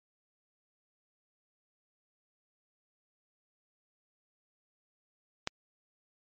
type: click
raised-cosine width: 0.2 ms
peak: -13 dBFS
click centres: 5.474 s
effects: MP3 32 kbps